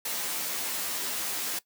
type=noise with comb filter; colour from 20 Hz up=white; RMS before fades=-32 dBFS; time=0.05-1.59 s; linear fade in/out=5 ms; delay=14 ms; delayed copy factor=-0.8; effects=noise-tail reverb RT60 0.1 s tail -18 dB re dry + high-pass 200 Hz 12 dB/octave